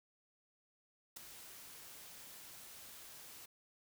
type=noise with ADSR envelope; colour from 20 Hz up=white; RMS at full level=-45 dBFS; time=1.16-3.46 s; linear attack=10 ms; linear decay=7 ms; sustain=-9 dB; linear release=8 ms; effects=none